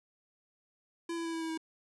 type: tone with pitch steps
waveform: square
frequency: 336.7 / 333.6 / 330.5 / 327.5 / 324.5 / 321.5 Hz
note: E4 / E4 / E4 / E4 / E4 / E4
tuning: +37 / +21 / +5 / -11 / -27 / -43 cents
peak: -35 dBFS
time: 1.09-1.576 s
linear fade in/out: 5 ms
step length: 81 ms
effects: resampled to 24000 Hz + 12-bit